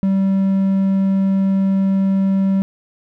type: tone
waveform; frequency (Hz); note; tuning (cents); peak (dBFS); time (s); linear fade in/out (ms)
triangle; 193.5; G3; -22; -11; 0.03-2.62; 0
effects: none